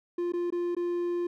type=tone with dropouts; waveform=triangle; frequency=349.2 Hz; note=F4; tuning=in tune; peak=-25 dBFS; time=0.18-1.27 s; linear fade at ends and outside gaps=5 ms; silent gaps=0.322-0.335 / 0.504-0.523 / 0.75-0.766 s; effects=none